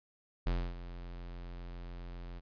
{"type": "tone with ADSR envelope", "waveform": "square", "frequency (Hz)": 43.65, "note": "F1", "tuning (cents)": 0, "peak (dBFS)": -29, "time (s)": [0.46, 2.41], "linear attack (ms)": 9, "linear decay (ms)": 270, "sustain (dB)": -14, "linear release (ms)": 33, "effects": ["resampled to 11025 Hz"]}